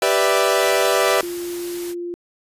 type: chord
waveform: sawtooth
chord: E minor seventh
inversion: first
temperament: equal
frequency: 392 / 493.9 / 587.3 / 659.3 Hz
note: G4 / B4 / D5 / E5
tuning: 0 / 0 / 0 / 0 cents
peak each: -17 dBFS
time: 0.02-1.21 s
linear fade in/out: 2 ms
type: noise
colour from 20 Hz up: white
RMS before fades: -35 dBFS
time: 0.57-1.95 s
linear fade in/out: 50 ms
type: tone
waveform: sine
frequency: 348.3 Hz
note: F4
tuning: 5 cents flat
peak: -25 dBFS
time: 1.23-2.14 s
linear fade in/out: 0 ms
effects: resampled to 32000 Hz